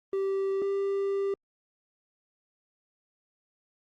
triangle tone pair in turn, 389.3 / 395 Hz, G4 / G4, -12 / +13 cents, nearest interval unison, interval 25 cents, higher second, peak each -24 dBFS, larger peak neither, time 0.13-0.62 / 0.62-1.34 s, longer second, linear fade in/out 2 ms, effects Opus 32 kbps

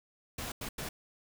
pink noise bursts at uneven times, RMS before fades -39 dBFS, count 3, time 0.38-0.52 / 0.61-0.69 / 0.78-0.89 s, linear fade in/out 5 ms, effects none

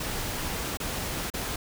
pink noise with dropouts, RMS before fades -32 dBFS, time 0-1.56 s, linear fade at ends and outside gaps 5 ms, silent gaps 0.772-0.8 / 1.302-1.338 s, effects none

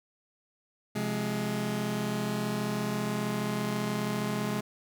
sawtooth chord, F minor, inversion second, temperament just, 130.96 / 174.61 / 209.5 Hz, C3 / F3 / Ab3, +2 / 0 / +15 cents, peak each -31 / -33 / -27 dBFS, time 0.95-4.61 s, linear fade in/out 10 ms, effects none

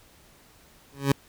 20% pulse tone with exponential growth, 138.59 Hz, C#3, in tune, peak -11 dBFS, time 0.92-1.12 s, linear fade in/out 5 ms, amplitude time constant 43 ms, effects pink hiss -56 dBFS RMS until 1.28 s

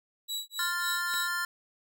sawtooth tone with tremolo, 3907 Hz, B7, 19 cents flat, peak -28 dBFS, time 0.28-1.29 s, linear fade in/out 20 ms, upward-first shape sine, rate 3.6 Hz, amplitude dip 100%
square chord, F major, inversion second, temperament equal, 1046.5 / 1396.9 / 1760 Hz, C6 / F6 / A6, 0 / 0 / 0 cents, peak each -39 / -33 / -34 dBFS, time 0.59-1.45 s, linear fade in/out 2 ms
clicks, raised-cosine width 0.2 ms, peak -27 dBFS, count 2, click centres 1.138 / 1.142 s
effects none

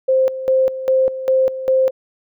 sine tone with tremolo, 524 Hz, C5, 2 cents sharp, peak -11 dBFS, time 0.08-1.91 s, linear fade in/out 10 ms, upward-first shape square, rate 2.5 Hz, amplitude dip 75%, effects none

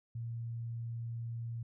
sine tone, 116.3 Hz, A#2, 4 cents flat, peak -37 dBFS, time 0.15-1.63 s, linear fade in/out 5 ms, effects none

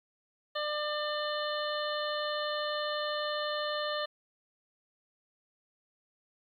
harmonic tone, 598 Hz, D5, 31 cents sharp, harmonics 1 / 2 / 3 / 5 / 6 / 7, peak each -34 / -37 / -39 / -41 / -42 / -42 dBFS, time 0.55-4.06 s, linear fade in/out 10 ms, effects 11-bit

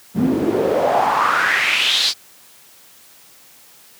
pink noise with band-pass filter sweep, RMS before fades -17 dBFS, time 0.14-2.14 s, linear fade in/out 50 ms, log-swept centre 200 to 4700 Hz, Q 4.3, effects white hiss -47 dBFS RMS until 3.99 s + high-pass 100 Hz 12 dB/octave

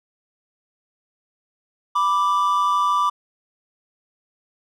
triangle tone pair together, 987.8 / 1174.7 Hz, B5 / D6, 0 / 0 cents, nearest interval minor third, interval 300 cents, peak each -20 / -16 dBFS, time 1.95-3.1 s, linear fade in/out 10 ms, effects none

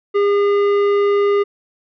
sine tone with tanh clipping, 405.5 Hz, G#4, 41 cents flat, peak -14 dBFS, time 0.14-1.44 s, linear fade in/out 20 ms, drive 12 dB, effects none

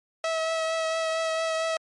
sawtooth tone with vibrato, 647 Hz, E5, 32 cents flat, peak -21 dBFS, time 0.24-1.77 s, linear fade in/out 2 ms, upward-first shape triangle, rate 4.4 Hz, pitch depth 18 cents each way, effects low-pass 7000 Hz 12 dB/octave + MP3 48 kbps

